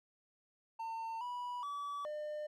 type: tone with pitch steps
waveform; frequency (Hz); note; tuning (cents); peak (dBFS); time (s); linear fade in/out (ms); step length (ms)
triangle; 904 / 979 / 1147 / 602; A5 / B5 / D6 / D5; +47 / -15 / -41 / +43; -37; 0.79-2.47; 10; 420
effects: none